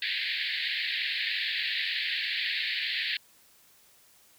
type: band-pass noise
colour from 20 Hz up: pink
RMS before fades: -31 dBFS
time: 0.02-3.17 s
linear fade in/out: 2 ms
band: 1700 to 4500 Hz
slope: 96 dB/octave
effects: white hiss -60 dBFS RMS until 4.38 s